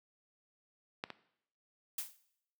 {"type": "clicks", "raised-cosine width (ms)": 0.3, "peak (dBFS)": [-20, -26], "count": 2, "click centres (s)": [1.039, 1.103]}
{"type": "noise with exponential decay", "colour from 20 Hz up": "blue", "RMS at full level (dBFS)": -34, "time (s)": [1.98, 2.17], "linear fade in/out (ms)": 5, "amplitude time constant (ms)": 41}
{"effects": ["noise-tail reverb RT60 0.7 s tail -17 dB re dry", "high-pass 150 Hz 12 dB/octave"]}